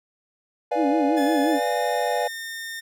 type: chord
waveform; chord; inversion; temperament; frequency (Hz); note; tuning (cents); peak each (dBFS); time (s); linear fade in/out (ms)
triangle; B diminished seventh; none; equal; 493.9 / 587.3 / 698.5 / 830.6; B4 / D5 / F5 / Ab5; 0 / 0 / 0 / 0; -25; 0.71-2.28; 10
type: tone with vibrato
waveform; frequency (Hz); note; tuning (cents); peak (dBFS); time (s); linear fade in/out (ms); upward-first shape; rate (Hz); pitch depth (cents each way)
sine; 299.7; D4; +35; -20; 0.75-1.6; 50; sine; 5.7; 140
type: tone with pitch glide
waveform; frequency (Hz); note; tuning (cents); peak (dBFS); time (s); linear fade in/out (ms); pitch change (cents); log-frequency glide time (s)
sawtooth; 1728 to 1820.2; A6 to A#6; -32 to -42; -28; 1.16-2.81; 20; +90; 1.47-1.64
effects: none